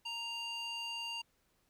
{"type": "tone with band-pass filter", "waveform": "square", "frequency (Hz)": 932.3, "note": "A#5", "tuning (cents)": 0, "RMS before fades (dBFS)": -41, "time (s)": [0.05, 1.22], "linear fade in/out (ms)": 10, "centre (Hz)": 3400, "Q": 2.7, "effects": ["pink hiss -75 dBFS RMS until 1.69 s"]}